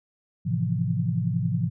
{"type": "chord", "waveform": "sine", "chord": "F major seventh", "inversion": "first", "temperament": "just", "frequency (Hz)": [109.13, 130.96, 163.7, 174.61], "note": ["A2", "C3", "E3", "F3"], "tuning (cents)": [-14, 2, -12, 0], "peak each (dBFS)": -28, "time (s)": [0.45, 1.7], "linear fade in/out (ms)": 20, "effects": []}